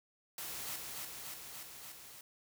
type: noise with echo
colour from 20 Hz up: white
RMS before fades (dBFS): -43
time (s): 0.38-0.76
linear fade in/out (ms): 2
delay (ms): 290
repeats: 5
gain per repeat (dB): -2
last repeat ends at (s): 2.21
effects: none